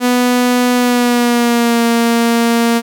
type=tone with pitch glide; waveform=sawtooth; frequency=246.9 to 233 Hz; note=B3 to A#3; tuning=0 to -1 cents; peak=-6 dBFS; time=0-2.82 s; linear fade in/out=50 ms; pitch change=-101 cents; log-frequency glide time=0.74-1.83 s; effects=none